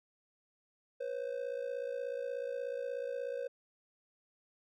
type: ring-modulated tone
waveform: triangle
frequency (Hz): 516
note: C5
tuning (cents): -24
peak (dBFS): -31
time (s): 1-3.48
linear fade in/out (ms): 10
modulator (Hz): 28.3
effects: none